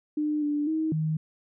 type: tone with pitch steps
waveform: sine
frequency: 300.9 / 294 / 316.3 / 156.7 Hz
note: D4 / D4 / D#4 / D#3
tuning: +42 / +2 / +29 / +13 cents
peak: -24 dBFS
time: 0.17-1.17 s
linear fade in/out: 5 ms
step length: 250 ms
effects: none